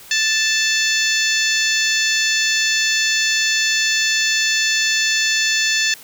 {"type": "harmonic tone", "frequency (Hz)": 880, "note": "A5", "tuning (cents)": 0, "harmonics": [2, 3, 4, 5, 6, 7, 8], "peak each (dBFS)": [-20, -22, -23, -24, -25, -25, -26], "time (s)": [0.11, 5.94], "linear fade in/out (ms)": 2, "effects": ["white hiss -41 dBFS RMS until 6.03 s"]}